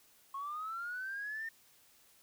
sine linear sweep, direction up, 1083 to 1826 Hz, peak -37 dBFS, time 0.34-1.49 s, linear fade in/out 5 ms, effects tanh soft clip ceiling -33 dBFS + white hiss -65 dBFS RMS until 2.22 s

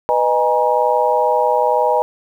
sine tone cluster, 495.3 / 616 / 826 / 948 Hz, B4 / D#5 / G#5 / A#5, +5 / -17 / -10 / +29 cents, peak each -18 dBFS, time 0.09-2.02 s, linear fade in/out 0 ms, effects 8-bit

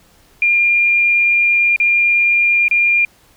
sine tone with dropouts, 2403 Hz, D7, 39 cents sharp, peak -10 dBFS, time 0.42-3.05 s, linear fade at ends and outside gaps 2 ms, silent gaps 1.762-1.8 / 2.682-2.711 s, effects pink hiss -51 dBFS RMS until 3.36 s

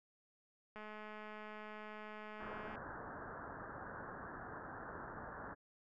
click train, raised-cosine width 0.5 ms, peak -36 dBFS, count 426, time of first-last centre 0.76-2.755 s, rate 213 Hz
white low-pass noise, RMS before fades -49 dBFS, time 2.39-5.55 s, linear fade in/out 20 ms, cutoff 1700 Hz, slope 96 dB/octave
effects none

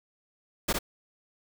pink noise with echo, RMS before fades -26 dBFS, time 0.68-0.73 s, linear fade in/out 10 ms, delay 59 ms, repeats 1, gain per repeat -4 dB, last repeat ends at 0.789 s, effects none

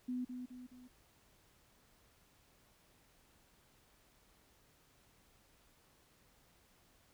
sine tone with echo, 250 Hz, B3, 21 cents sharp, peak -36 dBFS, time 0.08-0.25 s, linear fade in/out 10 ms, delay 210 ms, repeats 3, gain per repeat -6 dB, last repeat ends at 0.88 s, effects pink hiss -69 dBFS RMS until 7.13 s

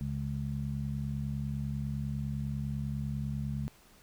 harmonic tone, 70 Hz, C#2, 18 cents sharp, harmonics 1 / 2 / 3, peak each -39 / -34 / -38 dBFS, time 0.01-3.68 s, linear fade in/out 0 ms, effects pink hiss -60 dBFS RMS until 4.02 s

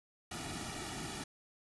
pink noise with comb filter, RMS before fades -42 dBFS, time 0.31-1.24 s, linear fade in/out 5 ms, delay 1.9 ms, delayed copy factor -0.8, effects resampled to 24000 Hz

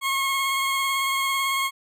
20% pulse tone with vibrato, 1086 Hz, C#6, 36 cents flat, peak -17 dBFS, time 0.01-1.71 s, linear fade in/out 50 ms, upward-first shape triangle, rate 18 Hz, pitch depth 20 cents each way, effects none

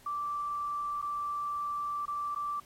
sine tone with dropouts, 1169 Hz, D6, 8 cents flat, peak -31 dBFS, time 0.06-2.6 s, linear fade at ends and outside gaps 5 ms, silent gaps 1.016-1.024 / 2.056-2.079 / 2.349-2.359 s, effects pink hiss -58 dBFS RMS until 2.65 s + MP3 64 kbps

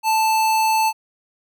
square tone, 880 Hz, A5, in tune, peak -16 dBFS, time 0.03-0.93 s, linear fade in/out 50 ms, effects none

